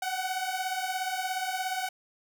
sawtooth beating tone pair, 740 / 757 Hz, F#5 / F#5, 0 / +39 cents, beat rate 17 Hz, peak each -29 dBFS, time 0.02-1.89 s, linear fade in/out 5 ms, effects none

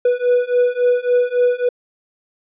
triangle beating tone pair, 489.3 / 492.9 Hz, B4 / B4, -16 / -3 cents, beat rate 3.6 Hz, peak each -15 / -14 dBFS, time 0.05-1.69 s, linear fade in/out 5 ms, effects resampled to 8000 Hz

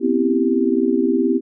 sine chord, C major seventh, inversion third, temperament equal with one note detuned, 246.9 / 266 / 329.6 / 392 Hz, B3 / C4 / E4 / G4, 0 / +29 / 0 / 0 cents, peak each -20 dBFS, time 0-1.41 s, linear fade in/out 50 ms, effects none

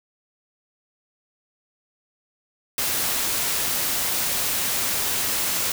white noise, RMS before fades -24 dBFS, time 2.78-5.72 s, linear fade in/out 2 ms, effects none

